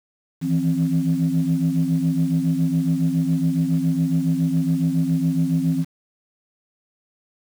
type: tone cluster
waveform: sine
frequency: 161.1 / 168.3 / 263.6 Hz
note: E3 / E3 / C4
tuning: -39 / +36 / +13 cents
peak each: -21 dBFS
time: 0.41-5.85 s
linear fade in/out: 50 ms
effects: tanh soft clip ceiling -10 dBFS + 7-bit